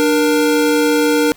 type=tone pair together; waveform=square; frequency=297.3 / 471.5 Hz; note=D4 / A#4; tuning=+21 / +20 cents; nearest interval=minor sixth; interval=799 cents; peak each=-15 dBFS; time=0-1.32 s; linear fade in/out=0 ms; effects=pink hiss -46 dBFS RMS until 1.36 s